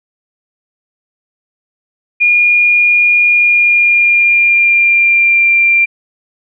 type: tone with pitch glide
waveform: sine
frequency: 2427 to 2374 Hz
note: D#7 to D7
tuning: -44 to +18 cents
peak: -6 dBFS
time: 2.2-5.86 s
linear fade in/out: 20 ms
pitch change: -38 cents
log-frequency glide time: 3.25-5.51 s
effects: none